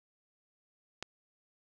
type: click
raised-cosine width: 0.2 ms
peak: -20 dBFS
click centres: 1.026 s
effects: none